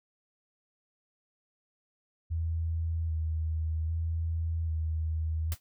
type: tone with vibrato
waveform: sine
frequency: 80.8 Hz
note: E2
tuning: 34 cents flat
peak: -28 dBFS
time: 2.3-5.55 s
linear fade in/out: 20 ms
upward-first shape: square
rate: 0.63 Hz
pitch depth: 25 cents each way
type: noise with exponential decay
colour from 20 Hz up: white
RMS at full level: -35 dBFS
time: 5.52-5.6 s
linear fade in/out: 0 ms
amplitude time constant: 17 ms
effects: none